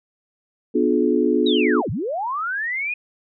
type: chord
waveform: sine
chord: B diminished seventh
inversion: none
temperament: just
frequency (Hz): 246.9 / 296.3 / 355.6 / 426.7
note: B3 / D4 / F4 / Ab4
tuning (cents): 0 / +15 / +31 / +47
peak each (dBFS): -21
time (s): 0.74-1.82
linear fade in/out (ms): 20
type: linear two-way sweep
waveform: sine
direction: down then up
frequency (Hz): 3916 to 82.41 to 2502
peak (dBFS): -22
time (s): 1.46-2.94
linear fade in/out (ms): 5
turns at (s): 1.9
effects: none